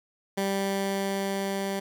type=tone with level ramp; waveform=15% pulse; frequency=196 Hz; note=G3; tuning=in tune; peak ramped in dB=-19 to -22 dBFS; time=0.37-1.8 s; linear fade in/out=10 ms; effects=none